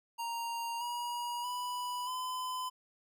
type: tone with pitch steps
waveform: square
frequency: 932.3 / 959.1 / 986.6 / 1014.9 Hz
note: A#5 / A#5 / B5 / B5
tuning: 0 / +49 / -2 / +47 cents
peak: -36 dBFS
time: 0.18-2.7 s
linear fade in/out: 20 ms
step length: 630 ms
effects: none